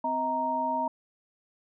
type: tone cluster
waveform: sine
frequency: 257.7 / 636 / 932 Hz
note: C4 / D#5 / A#5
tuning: -26 / +38 / -1 cents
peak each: -35 / -33 / -27 dBFS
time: 0.04-0.88 s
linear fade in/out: 5 ms
effects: none